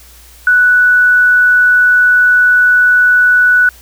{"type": "tone", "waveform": "sine", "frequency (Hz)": 1480, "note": "F#6", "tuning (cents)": 0, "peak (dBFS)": -5, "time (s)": [0.47, 3.69], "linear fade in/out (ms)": 2, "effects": ["added 59 Hz sine -40 dBFS peak until 3.81 s", "white hiss -41 dBFS RMS until 3.81 s"]}